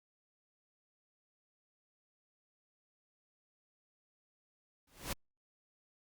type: noise with exponential growth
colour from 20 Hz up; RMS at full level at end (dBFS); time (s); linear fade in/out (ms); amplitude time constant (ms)
pink; -34; 4.87-5.13; 5; 55
effects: Opus 48 kbps